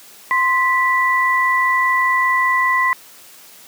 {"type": "tone pair together", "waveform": "sine", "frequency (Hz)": [1042, 1967], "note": ["C6", "B6"], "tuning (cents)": [-7, -7], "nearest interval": "major seventh", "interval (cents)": 1100, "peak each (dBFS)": -16, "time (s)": [0.31, 2.93], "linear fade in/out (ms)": 0, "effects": ["white hiss -43 dBFS RMS until 3.67 s", "high-pass 150 Hz 12 dB/octave"]}